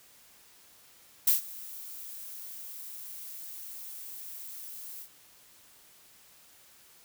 violet noise with ADSR envelope, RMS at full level -21 dBFS, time 1.27-5.09 s, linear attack 7 ms, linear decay 130 ms, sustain -22 dB, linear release 84 ms, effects white hiss -58 dBFS RMS until 7.04 s

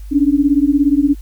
sine beating tone pair, 277.2 / 294.2 Hz, C#4 / D4, 0 / +3 cents, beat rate 17 Hz, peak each -13 dBFS, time 0.11-1.15 s, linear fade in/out 20 ms, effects added 50 Hz sine -28 dBFS peak until 1.21 s + white hiss -51 dBFS RMS until 1.21 s

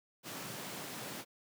pink high-pass noise, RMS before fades -44 dBFS, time 0.23-1.25 s, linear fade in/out 50 ms, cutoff 130 Hz, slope 24 dB/octave, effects none

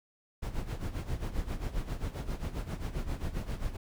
brown noise with tremolo, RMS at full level -32 dBFS, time 0.42-3.77 s, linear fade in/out 10 ms, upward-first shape sine, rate 7.5 Hz, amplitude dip 75%, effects none

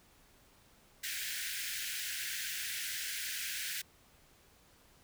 pink high-pass noise, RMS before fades -39 dBFS, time 1.03-3.82 s, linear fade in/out 10 ms, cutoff 1500 Hz, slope 96 dB/octave, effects pink hiss -64 dBFS RMS until 5.03 s

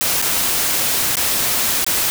white noise with dropouts, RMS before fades -18 dBFS, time 0.01-2.1 s, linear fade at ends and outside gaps 0 ms, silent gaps 0.216-0.224 / 1.155-1.169 / 1.845-1.865 s, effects none

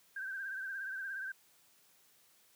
sine tone with vibrato, 1568 Hz, G6, in tune, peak -38 dBFS, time 0.16-1.32 s, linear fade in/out 5 ms, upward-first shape triangle, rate 17 Hz, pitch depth 72 cents each way, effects white hiss -67 dBFS RMS until 2.55 s + high-pass 100 Hz 12 dB/octave

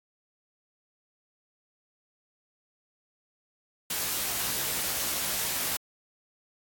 white noise with comb filter, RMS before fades -30 dBFS, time 3.9-5.77 s, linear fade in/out 5 ms, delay 16 ms, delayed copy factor +0.8, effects AAC 64 kbps

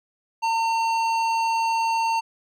sine tone with hard clipping, 908 Hz, A#5, 46 cents flat, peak -22 dBFS, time 0.42-2.21 s, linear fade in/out 20 ms, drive 12 dB, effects none

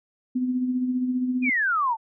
sine tone with tremolo, 252.3 Hz, B3, 37 cents sharp, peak -20 dBFS, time 0.35-1.5 s, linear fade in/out 10 ms, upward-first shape sine, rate 15 Hz, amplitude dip 45%
sine exponential sweep, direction down, 2506 to 864 Hz, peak -20 dBFS, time 1.42-1.97 s, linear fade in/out 50 ms
effects none

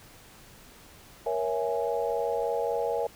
sine chord, A# half-diminished seventh, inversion none, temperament equal with one note detuned, 470.8 / 554.4 / 659.3 / 830.6 Hz, A#4 / C#5 / E5 / G#5, +17 / 0 / 0 / 0 cents, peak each -29 / -32 / -33 / -33 dBFS, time 1.26-3.07 s, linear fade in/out 5 ms, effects pink hiss -52 dBFS RMS until 3.15 s

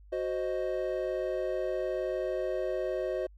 triangle chord, C diminished, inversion second, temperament equal, 370 / 523.3 / 622.3 Hz, Gb4 / C5 / Eb5, 0 / 0 / 0 cents, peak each -32 dBFS, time 0.12-3.27 s, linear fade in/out 10 ms, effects added 50 Hz sine -51 dBFS peak until 3.37 s

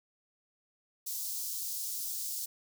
white high-pass noise, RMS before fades -37 dBFS, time 1.06-2.46 s, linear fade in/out 10 ms, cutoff 4700 Hz, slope 24 dB/octave, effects none

